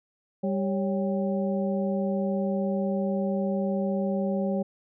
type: harmonic tone with a mistuned harmonic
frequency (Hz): 196.8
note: G3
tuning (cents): +7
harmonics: 1 / 2 / 3 / 4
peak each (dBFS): -26 / -33 / -30 / -39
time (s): 0.43-4.63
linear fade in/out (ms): 10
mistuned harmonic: 3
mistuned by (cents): -100
effects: none